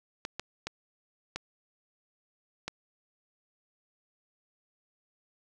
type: clicks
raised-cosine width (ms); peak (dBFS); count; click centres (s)
0.2; -17; 5; 0.251 / 0.396 / 0.67 / 1.36 / 2.68
effects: none